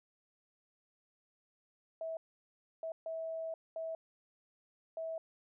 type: tone bursts at uneven times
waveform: sine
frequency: 650 Hz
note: E5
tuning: 24 cents flat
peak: -37 dBFS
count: 5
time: 2.01-2.17 / 2.83-2.92 / 3.06-3.54 / 3.76-3.95 / 4.97-5.18 s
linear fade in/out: 2 ms
effects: none